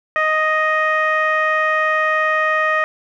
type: tone with low-pass filter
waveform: 15% pulse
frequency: 623 Hz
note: D#5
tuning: 2 cents sharp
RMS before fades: -17 dBFS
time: 0.16-2.84 s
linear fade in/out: 0 ms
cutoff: 1800 Hz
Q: 2.3
effects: none